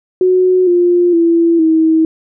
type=tone with pitch steps; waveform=sine; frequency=368.1 / 351.5 / 335.6 / 320.4 Hz; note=F#4 / F4 / E4 / E4; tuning=-9 / +11 / +31 / -49 cents; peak=-7 dBFS; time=0.21-2.05 s; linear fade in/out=2 ms; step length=460 ms; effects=none